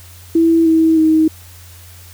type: tone with pitch steps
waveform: sine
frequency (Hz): 329.6 / 322.6 / 315.8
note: E4 / E4 / D#4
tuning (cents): 0 / -37 / +26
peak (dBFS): -8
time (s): 0.35-1.28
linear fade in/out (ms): 5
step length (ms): 310
effects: added 88 Hz sine -38 dBFS peak until 2.13 s + white hiss -42 dBFS RMS until 2.13 s